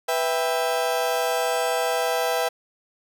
35% pulse chord, E minor, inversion second, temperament just, 494.4 / 659.3 / 791.1 Hz, B4 / E5 / G5, +2 / 0 / +16 cents, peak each -24 / -24 / -25 dBFS, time 0.08-2.49 s, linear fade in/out 10 ms, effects none

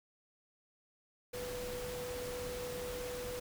sine tone in noise, 493.9 Hz, B4, in tune, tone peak -40 dBFS, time 1.33-3.4 s, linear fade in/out 10 ms, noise pink, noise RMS -45 dBFS, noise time 1.33-3.4 s, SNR +2 dB, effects none

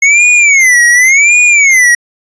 square tone with vibrato, 2161 Hz, C#7, 45 cents flat, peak -4 dBFS, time 0.02-1.95 s, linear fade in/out 5 ms, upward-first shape sine, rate 0.9 Hz, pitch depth 220 cents each way, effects resampled to 22050 Hz

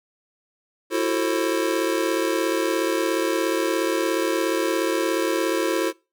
square chord, F# half-diminished seventh, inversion third, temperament just, 333 / 370 / 444 / 532.8 Hz, E4 / F#4 / A4 / C5, +18 / 0 / +16 / +31 cents, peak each -25 / -27 / -28 / -28 dBFS, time 0.9-5.93 s, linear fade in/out 50 ms, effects noise-tail reverb RT60 0.3 s tail -25 dB re dry

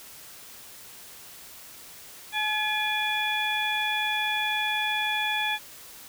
harmonic tone with a mistuned harmonic, 852 Hz, G#5, 44 cents sharp, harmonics 1 / 2 / 3 / 4, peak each -30 / -30 / -30 / -30 dBFS, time 2.32-5.59 s, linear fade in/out 50 ms, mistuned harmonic 3, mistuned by -97 cents, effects white hiss -46 dBFS RMS until 6.08 s

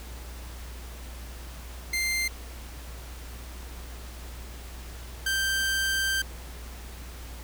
sawtooth tone pair in turn, 2093 / 1568 Hz, C7 / G6, 0 / 0 cents, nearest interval perfect fourth, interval 500 cents, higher first, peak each -22 / -21 dBFS, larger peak second, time 1.93-2.28 / 5.26-6.22 s, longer second, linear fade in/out 5 ms, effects added 60 Hz sine -39 dBFS peak until 7.43 s + pink hiss -46 dBFS RMS until 7.43 s

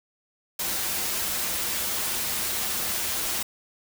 white noise with comb filter, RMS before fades -28 dBFS, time 0.59-3.43 s, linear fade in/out 5 ms, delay 7.1 ms, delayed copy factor -0.5, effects none

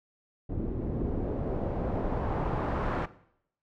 pink noise with low-pass filter sweep, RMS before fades -31 dBFS, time 0.49-3.06 s, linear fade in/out 10 ms, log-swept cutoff 290 to 1300 Hz, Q 1.2, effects noise-tail reverb RT60 0.7 s tail -17 dB re dry

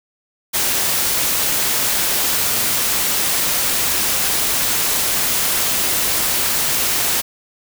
white noise, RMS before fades -18 dBFS, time 0.53-7.22 s, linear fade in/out 20 ms, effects none

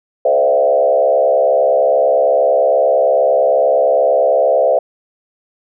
sine tone with frequency modulation, 587.3 Hz, D5, in tune, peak -9 dBFS, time 0.25-4.79 s, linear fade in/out 5 ms, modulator 68.8 Hz, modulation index 1.6, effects none

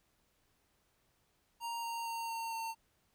square tone with pitch steps, 932.3 / 925.9 / 919.5 / 913.1 / 906.8 Hz, A#5 / A#5 / A#5 / A#5 / A#5, 0 / -12 / -24 / -36 / -48 cents, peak -38 dBFS, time 1.6-2.75 s, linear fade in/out 50 ms, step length 230 ms, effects pink hiss -75 dBFS RMS until 3.14 s

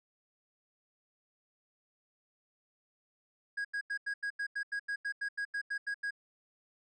triangle tone bursts, 1645 Hz, G#6, 17 cents flat, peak -31 dBFS, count 16, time 3.57-6.108 s, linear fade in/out 10 ms, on 78 ms, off 86 ms, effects resampled to 22050 Hz

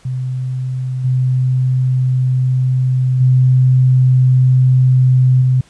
sine tone with level steps, 128.5 Hz, C3, 31 cents flat, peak -17 / -11 / -7 / -9 dBFS, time 0.05-5.61 s, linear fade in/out 5 ms, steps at 1.04 / 3.2 / 5.41 s, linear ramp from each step 10 ms, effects pink hiss -49 dBFS RMS until 5.69 s + resampled to 22050 Hz

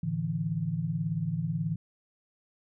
sine chord, A suspended fourth, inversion none, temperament just, 110 / 146.67 / 165 Hz, A2 / D3 / E3, 0 / -2 / +2 cents, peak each -36 / -33 / -30 dBFS, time 0.03-1.76 s, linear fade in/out 5 ms, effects none

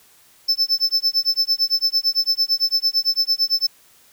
triangle tone with tremolo, 5274 Hz, E8, in tune, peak -12 dBFS, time 0.48-3.67 s, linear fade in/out 10 ms, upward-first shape sine, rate 8.9 Hz, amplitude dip 100%, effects white hiss -53 dBFS RMS until 4.12 s

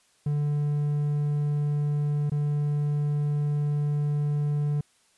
triangle tone with dropouts, 146.83 Hz, D3, in tune, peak -21 dBFS, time 0.26-4.81 s, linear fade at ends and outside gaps 5 ms, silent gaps 2.298-2.317 s, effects white hiss -64 dBFS RMS until 5.17 s + resampled to 24000 Hz

